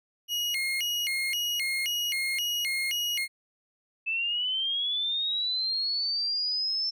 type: tone with vibrato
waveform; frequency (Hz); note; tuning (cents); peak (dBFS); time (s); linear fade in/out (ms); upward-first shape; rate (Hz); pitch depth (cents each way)
35% pulse; 2489; D#7; 0; -25; 0.28-3.28; 50; square; 1.9; 260
type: linear sweep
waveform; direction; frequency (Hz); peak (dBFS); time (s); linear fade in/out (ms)
sine; up; 2611 to 5340; -26; 4.06-6.91; 20
effects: none